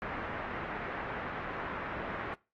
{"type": "low-pass noise", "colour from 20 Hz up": "white", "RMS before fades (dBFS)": -39, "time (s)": [0.02, 2.34], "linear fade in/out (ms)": 0, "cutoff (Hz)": 1800, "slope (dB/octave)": 24, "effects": ["noise-tail reverb RT60 0.3 s tail -22 dB re dry", "AAC 32 kbps"]}